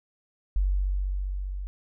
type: tone with level ramp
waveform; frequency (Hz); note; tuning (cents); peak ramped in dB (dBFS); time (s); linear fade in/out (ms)
sine; 47.54; F#1; +48; -20 to -31; 0.56-1.67; 0
effects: none